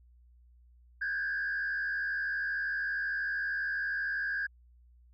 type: tone with frequency modulation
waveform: sine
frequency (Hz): 1614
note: G#6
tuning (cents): -50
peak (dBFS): -29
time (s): 1.01-4.47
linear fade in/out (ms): 10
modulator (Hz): 72.7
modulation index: 0.97
effects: tanh soft clip ceiling -27 dBFS + added 60 Hz sine -57 dBFS peak until 5.13 s